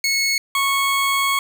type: tone pair in turn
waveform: 20% pulse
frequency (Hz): 2193 / 1102.2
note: C#7 / C#6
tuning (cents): -19 / -10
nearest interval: octave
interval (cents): 1191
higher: first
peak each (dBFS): -12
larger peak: neither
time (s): 0.04-0.38 / 0.55-1.39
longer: second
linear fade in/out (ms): 2
effects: none